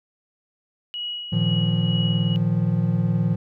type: tone with tremolo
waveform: sine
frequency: 2911 Hz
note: F#7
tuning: 29 cents flat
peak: -26 dBFS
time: 0.94-2.36 s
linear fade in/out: 0 ms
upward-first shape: sine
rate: 2.1 Hz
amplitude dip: 50%
type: chord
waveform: triangle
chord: Bb suspended fourth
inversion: none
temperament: equal with one note detuned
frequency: 114.8 / 155.56 / 174.61 Hz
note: Bb2 / Eb3 / F3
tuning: -26 / 0 / 0 cents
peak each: -21 / -22 / -20 dBFS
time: 1.32-3.36 s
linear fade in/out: 10 ms
effects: none